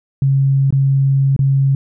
sine tone with dropouts, 136.5 Hz, C#3, 26 cents flat, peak -10 dBFS, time 0.22-1.75 s, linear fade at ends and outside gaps 2 ms, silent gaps 0.706-0.725 / 1.364-1.391 s, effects none

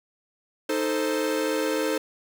45% pulse chord, A diminished, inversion second, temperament equal, 311.1 / 440 / 523.3 Hz, Eb4 / A4 / C5, 0 / 0 / 0 cents, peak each -28 dBFS, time 0.69-1.98 s, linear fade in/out 5 ms, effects none

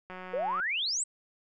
click train, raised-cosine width 0.5 ms, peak -28 dBFS, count 93, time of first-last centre 0.1-0.6 s, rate 184 Hz
sine exponential sweep, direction up, 470.1 to 8372 Hz, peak -28 dBFS, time 0.33-1.04 s, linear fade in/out 10 ms
effects none

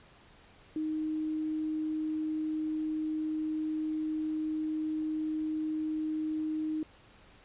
sine tone with quantisation, 311.1 Hz, D#4, in tune, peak -30 dBFS, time 0.76-6.83 s, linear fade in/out 2 ms, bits 10, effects pink hiss -58 dBFS RMS until 7.44 s + resampled to 8000 Hz

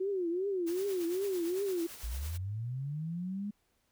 sine tone with vibrato, 367.1 Hz, F#4, 14 cents flat, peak -30 dBFS, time 0-1.87 s, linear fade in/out 10 ms, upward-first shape triangle, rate 2.6 Hz, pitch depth 190 cents each way
white noise with tremolo, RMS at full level -46 dBFS, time 0.66-2.38 s, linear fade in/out 20 ms, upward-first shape sine, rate 8.9 Hz, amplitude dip 45%
sine linear sweep, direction up, 51.91 to 209.3 Hz, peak -34 dBFS, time 2.03-3.51 s, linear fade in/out 10 ms
effects pink hiss -75 dBFS RMS until 3.91 s

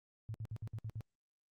sine tone bursts, 109.6 Hz, A2, 6 cents flat, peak -39 dBFS, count 7, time 0.29-1.008 s, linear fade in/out 0 ms, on 52 ms, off 59 ms, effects Opus 48 kbps

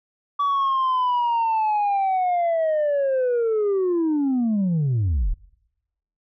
sine linear sweep, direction down, 1148 to 31.69 Hz, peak -16 dBFS, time 0.39-5.34 s, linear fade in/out 10 ms, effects noise-tail reverb RT60 0.9 s tail -25 dB re dry + tanh soft clip ceiling -17 dBFS

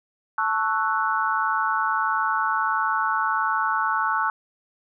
sine chord, F# minor seventh, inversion first, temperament equal, 880 / 1108.7 / 1318.5 / 1480 Hz, A5 / C#6 / E6 / F#6, 0 / 0 / 0 / 0 cents, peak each -26 dBFS, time 0.38-4.3 s, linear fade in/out 2 ms, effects none

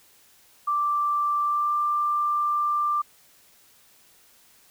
sine tone with pitch glide, 1174.7 to 1184.9 Hz, D6 to D6, 0 to +15 cents, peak -21 dBFS, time 0.67-3.02 s, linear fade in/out 10 ms, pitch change +15 cents, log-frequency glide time 1.42-1.73 s, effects white hiss -57 dBFS RMS until 4.7 s

